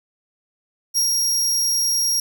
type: tone with ADSR envelope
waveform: sawtooth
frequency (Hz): 5610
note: F8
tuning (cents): +7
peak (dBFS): -13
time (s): 0.94-2.2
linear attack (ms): 33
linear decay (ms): 98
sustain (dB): -2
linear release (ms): 3
effects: none